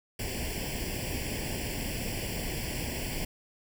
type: noise with comb filter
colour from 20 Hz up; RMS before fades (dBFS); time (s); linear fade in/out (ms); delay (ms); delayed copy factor
pink; -34; 0.19-3.25; 5; 0.39; +0.95
effects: none